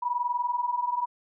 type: tone pair together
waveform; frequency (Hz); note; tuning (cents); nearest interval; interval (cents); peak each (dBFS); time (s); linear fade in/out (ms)
sine; 957 / 977.7; A#5 / B5; +45 / -18; unison; 37; -30 / -27; 0.02-1.06; 10
effects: none